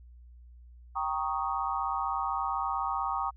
sine chord, Eb dominant seventh, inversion first, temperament equal, 784 / 932.3 / 1108.7 / 1244.5 Hz, G5 / Bb5 / Db6 / Eb6, 0 / 0 / 0 / 0 cents, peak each -34 dBFS, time 0.95-3.31 s, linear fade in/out 20 ms, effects added 60 Hz sine -49 dBFS peak until 3.36 s

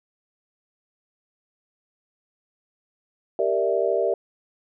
sine chord, E half-diminished seventh, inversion first, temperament equal, 392 / 466.2 / 587.3 / 659.3 Hz, G4 / Bb4 / D5 / E5, 0 / 0 / 0 / 0 cents, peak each -25 dBFS, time 3.39-4.14 s, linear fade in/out 2 ms, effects none

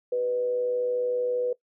sine tone with frequency modulation, 493.9 Hz, B4, in tune, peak -23 dBFS, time 0.12-1.53 s, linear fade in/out 5 ms, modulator 113 Hz, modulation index 0.26, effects noise-tail reverb RT60 0.1 s tail -20 dB re dry

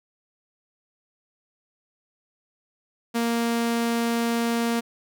sawtooth tone, 233.1 Hz, A#3, in tune, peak -18 dBFS, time 3.14-4.81 s, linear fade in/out 20 ms, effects none

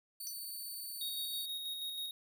5% pulse tone, 4517 Hz, C#8, 32 cents sharp, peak -35 dBFS, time 0.2-1.46 s, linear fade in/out 5 ms
sine tone with exponential decay, 5920 Hz, F#8, in tune, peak -37 dBFS, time 0.27-0.37 s, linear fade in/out 0 ms, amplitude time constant 20 ms
square tone with tremolo, 3755 Hz, A#7, 12 cents sharp, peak -38 dBFS, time 1.01-2.11 s, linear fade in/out 2 ms, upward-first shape square, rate 6.2 Hz, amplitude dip 30%
effects none

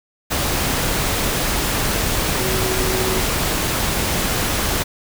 sine tone in noise, 375.4 Hz, F#4, 25 cents sharp, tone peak -23 dBFS, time 2.39-3.21 s, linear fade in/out 20 ms, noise pink, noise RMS -20 dBFS, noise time 0.3-4.84 s, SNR -6 dB, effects none

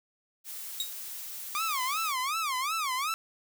blue noise, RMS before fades -40 dBFS, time 0.44-2.15 s, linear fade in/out 50 ms
sawtooth tone with exponential decay, 3800 Hz, A#7, 33 cents sharp, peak -23 dBFS, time 0.8-0.94 s, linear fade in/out 1 ms, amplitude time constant 29 ms
sawtooth tone with vibrato, 1158 Hz, D6, 25 cents flat, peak -25 dBFS, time 1.55-3.14 s, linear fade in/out 0 ms, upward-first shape sine, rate 2.7 Hz, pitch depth 240 cents each way
effects none

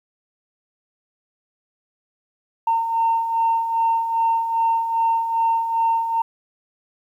sine beating tone pair, 910 / 912.5 Hz, A#5 / A#5, -42 / -37 cents, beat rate 2.5 Hz, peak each -25 / -17 dBFS, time 2.67-6.22 s, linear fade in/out 5 ms, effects tanh soft clip ceiling -11 dBFS + 9-bit

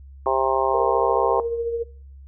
harmonic tone, 132.7 Hz, C3, 25 cents sharp, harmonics 3 / 4 / 5 / 6 / 7 / 8, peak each -25 / -25 / -25 / -25 / -25 / -25 dBFS, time 0.26-1.4 s, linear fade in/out 2 ms
sine tone with tremolo, 466.2 Hz, A#4, in tune, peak -20 dBFS, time 0.73-1.84 s, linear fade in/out 20 ms, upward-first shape triangle, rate 14 Hz, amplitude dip 50%
effects noise-tail reverb RT60 0.5 s tail -23 dB re dry + added 68 Hz sine -40 dBFS peak until 2.27 s

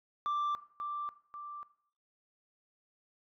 sine tone with echo, 1176 Hz, D6, 2 cents sharp, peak -28 dBFS, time 0.26-0.55 s, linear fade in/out 0 ms, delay 540 ms, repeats 2, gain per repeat -7 dB, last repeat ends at 1.63 s, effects noise-tail reverb RT60 0.6 s tail -17 dB re dry + tanh soft clip ceiling -29 dBFS

